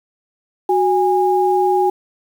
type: tone pair together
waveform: sine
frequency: 370 / 819.2 Hz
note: F#4 / G#5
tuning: 0 / -24 cents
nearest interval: octave + major second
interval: 1376 cents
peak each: -15 dBFS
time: 0.69-1.9 s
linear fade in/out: 5 ms
effects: 7-bit